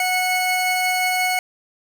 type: tone pair together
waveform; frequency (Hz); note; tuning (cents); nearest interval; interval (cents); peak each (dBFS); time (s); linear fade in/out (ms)
40% pulse; 735.2 / 2200; F#5 / C#7; -11 / -14; octave + perfect fifth; 1897; -20; 0-1.39; 2
effects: none